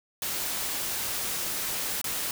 white noise with dropouts, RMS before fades -31 dBFS, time 0.22-2.31 s, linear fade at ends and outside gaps 1 ms, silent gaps 2.015-2.042 s, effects none

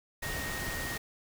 sine tone in noise, 1864.7 Hz, A#6, in tune, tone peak -38 dBFS, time 0.22-0.98 s, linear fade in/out 10 ms, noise pink, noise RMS -37 dBFS, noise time 0.22-0.98 s, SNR -4 dB, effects none

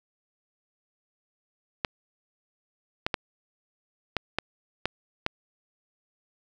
clicks, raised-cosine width 0.3 ms, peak -9 dBFS, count 7, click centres 1.848 / 3.065 / 3.142 / 4.167 / 4.386 / 4.856 / 5.264 s, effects 8-bit

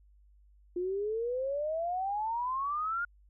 sine exponential sweep, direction up, 349.2 to 1435 Hz, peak -30 dBFS, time 0.76-3.05 s, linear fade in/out 5 ms, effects added 50 Hz sine -58 dBFS peak until 3.29 s

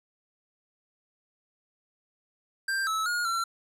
square tone with pitch steps, 1581 / 1302 / 1432 / 1356 Hz, G6 / E6 / F6 / E6, +14 / -22 / +43 / +49 cents, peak -27 dBFS, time 2.68-3.44 s, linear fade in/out 5 ms, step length 190 ms, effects low-pass 12000 Hz 12 dB/octave

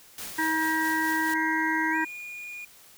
white noise with tremolo, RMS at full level -37 dBFS, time 0.18-1.34 s, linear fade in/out 2 ms, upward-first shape sine, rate 4.6 Hz, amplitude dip 35%
harmonic tone, 318.2 Hz, D#4, 39 cents sharp, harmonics 1 / 3 / 5 / 6, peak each -29 / -29 / -29 / -29 dBFS, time 0.38-2.05 s, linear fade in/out 10 ms
triangle tone with pitch glide, 2121 to 2436 Hz, C7 to D#7, +23 to -37 cents, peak -35 dBFS, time 1.35-2.65 s, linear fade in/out 5 ms, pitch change +240 cents, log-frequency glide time 1.91-1.96 s
effects white hiss -53 dBFS RMS until 2.97 s

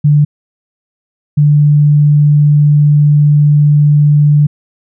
sine tone pair in turn, 147.5 / 147.5 Hz, D3 / D3, +8 / +8 cents, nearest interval unison, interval 0 cents, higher neither, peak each -4 dBFS, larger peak neither, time 0.04-0.25 / 1.37-4.47 s, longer second, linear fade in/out 10 ms, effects none

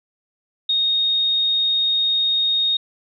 sine tone, 3718 Hz, A#7, 5 cents flat, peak -16 dBFS, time 0.69-2.77 s, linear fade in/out 5 ms, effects none

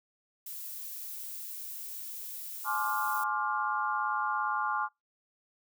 violet noise, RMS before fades -41 dBFS, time 0.46-3.24 s, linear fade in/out 5 ms
sine chord, D half-diminished seventh, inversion second, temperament just, 845.8 / 1057.2 / 1174.7 / 1409.6 Hz, Ab5 / C6 / D6 / F6, +31 / +18 / 0 / +16 cents, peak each -34 dBFS, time 2.64-4.89 s, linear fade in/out 50 ms
effects noise-tail reverb RT60 0.2 s tail -26 dB re dry

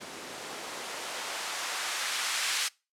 blue noise with band-pass filter sweep, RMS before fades -34 dBFS, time 0-2.69 s, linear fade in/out 20 ms, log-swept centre 250 to 2000 Hz, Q 0.75, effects noise-tail reverb RT60 0.3 s tail -25 dB re dry + low-pass 10000 Hz 12 dB/octave

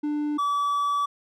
triangle tone pair in turn, 296.8 / 1148.7 Hz, D4 / D6, +18 / -39 cents, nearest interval octave + major seventh, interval 2343 cents, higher second, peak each -22 / -20 dBFS, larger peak second, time 0.03-0.38 / 0.38-1.06 s, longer second, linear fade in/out 10 ms, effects none

